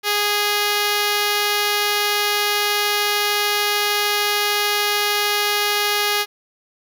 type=tone; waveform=5% pulse; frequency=413.4 Hz; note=G#4; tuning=8 cents flat; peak=-6 dBFS; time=0.03-6.26 s; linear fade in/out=50 ms; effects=none